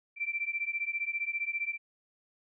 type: beating tone pair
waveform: sine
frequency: 2338 / 2353 Hz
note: D7 / D7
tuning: -8 / +3 cents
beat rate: 15 Hz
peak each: -34 / -34 dBFS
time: 0.16-1.78 s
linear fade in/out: 50 ms
effects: none